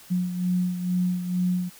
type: beating tone pair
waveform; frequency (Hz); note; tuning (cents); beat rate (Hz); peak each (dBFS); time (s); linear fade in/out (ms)
sine; 180 / 182.2; F#3 / F#3; -47 / -26; 2.2; -23 / -30; 0.1-1.7; 20
effects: white hiss -49 dBFS RMS until 1.79 s